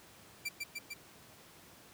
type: tone with echo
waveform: sawtooth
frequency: 2349 Hz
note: D7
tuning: in tune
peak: -31 dBFS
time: 0.45-0.49 s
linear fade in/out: 10 ms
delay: 150 ms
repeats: 3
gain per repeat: -2 dB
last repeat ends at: 0.94 s
effects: pink hiss -57 dBFS RMS until 1.93 s + high-pass 100 Hz 12 dB/octave